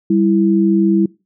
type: tone pair together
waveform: sine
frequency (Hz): 196.4 / 330.3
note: G3 / E4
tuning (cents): +4 / +4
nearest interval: major sixth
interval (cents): 900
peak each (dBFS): -13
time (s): 0.1-1.06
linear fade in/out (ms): 5
effects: noise-tail reverb RT60 0.3 s tail -24 dB re dry